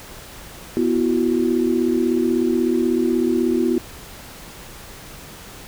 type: chord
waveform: sine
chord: B suspended fourth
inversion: none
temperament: equal with one note detuned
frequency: 246.9 / 333.7 / 370 Hz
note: B3 / E4 / F#4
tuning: 0 / +21 / 0 cents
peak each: -20 / -20 / -21 dBFS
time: 0.77-3.78 s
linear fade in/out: 0 ms
effects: pink hiss -39 dBFS RMS until 5.67 s